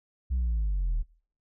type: linear sweep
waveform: sine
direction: down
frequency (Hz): 65.41 to 36.71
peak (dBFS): -22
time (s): 0.3-1.03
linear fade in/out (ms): 20
effects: noise-tail reverb RT60 0.5 s tail -24 dB re dry + tanh soft clip ceiling -23 dBFS